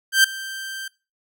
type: tone with ADSR envelope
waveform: sawtooth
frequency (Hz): 1568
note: G6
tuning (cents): 0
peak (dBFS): -6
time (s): 0.12-0.88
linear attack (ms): 120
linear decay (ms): 5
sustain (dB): -20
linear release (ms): 5
effects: noise-tail reverb RT60 0.3 s tail -22 dB re dry